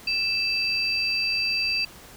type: tone pair together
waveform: sine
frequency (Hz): 2637 / 4699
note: E7 / D8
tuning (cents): 0 / 0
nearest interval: minor seventh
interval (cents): 1000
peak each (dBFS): -25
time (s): 0.07-1.85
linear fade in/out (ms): 5
effects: pink hiss -46 dBFS RMS until 2.16 s